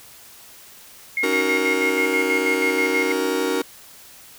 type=tone with tremolo; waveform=sine; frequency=2152 Hz; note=C7; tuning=48 cents sharp; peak=-19 dBFS; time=1.17-3.12 s; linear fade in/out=2 ms; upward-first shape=square; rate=6.2 Hz; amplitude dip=60%
type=chord; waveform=45% pulse; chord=D# minor seventh; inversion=third; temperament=just; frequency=280 / 311.1 / 373.4 / 466.7 Hz; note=C#4 / D#4 / F#4 / A#4; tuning=+18 / 0 / +16 / +2 cents; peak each=-27 / -28 / -25 / -24 dBFS; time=1.23-3.62 s; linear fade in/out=5 ms
effects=white hiss -45 dBFS RMS until 4.38 s